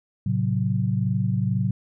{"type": "chord", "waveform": "sine", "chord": "F# diminished", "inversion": "first", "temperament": "just", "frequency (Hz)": [111, 133.2, 185], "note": ["A2", "C3", "F#3"], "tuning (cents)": [16, 31, 0], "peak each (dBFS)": [-24, -25, -25], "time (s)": [0.26, 1.71], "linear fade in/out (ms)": 5, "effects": []}